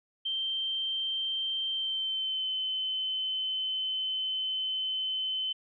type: tone with pitch glide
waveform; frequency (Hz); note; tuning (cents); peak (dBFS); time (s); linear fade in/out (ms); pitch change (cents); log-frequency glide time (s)
sine; 3136 to 3056; G7 to G7; 0 to -45; -29; 0.25-5.53; 10; -45; 1.71-2.49
effects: none